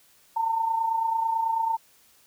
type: tone with amplitude modulation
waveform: sine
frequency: 904 Hz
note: A5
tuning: 47 cents sharp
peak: -20 dBFS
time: 0.36-1.77 s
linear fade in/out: 10 ms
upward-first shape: sine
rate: 29.1 Hz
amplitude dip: 55%
effects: white hiss -59 dBFS RMS until 2.26 s